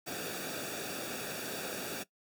pink noise with comb filter, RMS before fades -39 dBFS, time 0.06-2.04 s, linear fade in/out 20 ms, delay 0.97 ms, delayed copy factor -0.7, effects noise-tail reverb RT60 0.1 s tail -19 dB re dry + high-pass 150 Hz 12 dB/octave

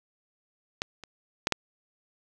clicks, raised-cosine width 0.2 ms, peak -11 / -25 / -7 / -6 dBFS, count 4, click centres 0.819 / 1.037 / 1.471 / 1.523 s, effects none

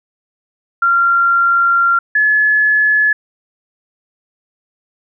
sine tone pair in turn, 1381 / 1710.9 Hz, F6 / A6, -20 / -49 cents, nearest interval major third, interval 371 cents, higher second, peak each -9 dBFS, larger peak neither, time 0.82-1.99 / 2.15-3.13 s, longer first, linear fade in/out 5 ms, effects none

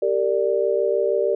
sine chord, G minor, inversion none, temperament equal with one note detuned, 392 / 458.4 / 587.3 Hz, G4 / Bb4 / D5, 0 / -29 / 0 cents, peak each -22 dBFS, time 0.02-1.35 s, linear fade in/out 5 ms, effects none

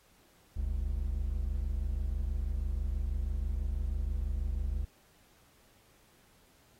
triangle tone pair together, 44.54 / 70.7 Hz, F1 / C#2, +35 / +35 cents, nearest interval minor sixth, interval 800 cents, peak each -31 / -31 dBFS, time 0.56-4.85 s, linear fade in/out 10 ms, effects pink hiss -65 dBFS RMS until 6.79 s + AAC 48 kbps

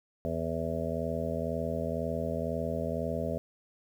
harmonic tone, 82 Hz, E2, 9 cents flat, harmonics 1 / 2 / 3 / 5 / 6 / 7 / 8, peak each -38 / -37 / -37 / -40 / -38 / -37 / -37 dBFS, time 0.25-3.38 s, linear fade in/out 0 ms, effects 10-bit

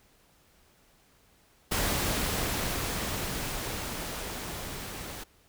pink noise with level ramp, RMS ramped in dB -28 to -40 dBFS, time 1.71-5.24 s, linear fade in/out 10 ms, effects pink hiss -63 dBFS RMS until 5.48 s

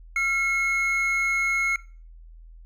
triangle tone pair together, 1368.3 / 2172 Hz, F6 / C#7, -36 / -36 cents, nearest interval minor sixth, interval 800 cents, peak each -28 / -20 dBFS, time 0.16-1.76 s, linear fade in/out 2 ms, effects noise-tail reverb RT60 0.4 s tail -20 dB re dry + added 41 Hz sine -43 dBFS peak until 2.65 s

